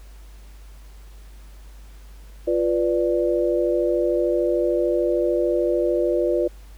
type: chord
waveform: sine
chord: B diminished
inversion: second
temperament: equal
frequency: 349.2 / 493.9 / 587.3 Hz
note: F4 / B4 / D5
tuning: 0 / 0 / 0 cents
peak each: -21 / -23 / -23 dBFS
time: 2.47-6.48 s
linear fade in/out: 10 ms
effects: added 50 Hz sine -40 dBFS peak until 6.77 s + pink hiss -54 dBFS RMS until 6.77 s